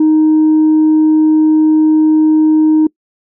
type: tone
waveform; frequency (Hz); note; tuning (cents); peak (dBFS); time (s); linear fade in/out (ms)
sine; 311.1; D#4; 0; -4; 0-2.87; 5
effects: noise-tail reverb RT60 0.1 s tail -25 dB re dry + tanh soft clip ceiling -4 dBFS